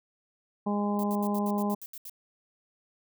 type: harmonic tone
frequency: 205.3 Hz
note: G#3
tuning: 20 cents flat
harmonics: 1 / 2 / 3 / 4 / 5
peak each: -27 / -35 / -37 / -35 / -37 dBFS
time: 0.66-1.75 s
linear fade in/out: 10 ms
type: noise bursts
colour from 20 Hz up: violet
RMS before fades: -42 dBFS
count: 10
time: 0.99-2.096 s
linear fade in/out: 0 ms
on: 44 ms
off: 74 ms
effects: none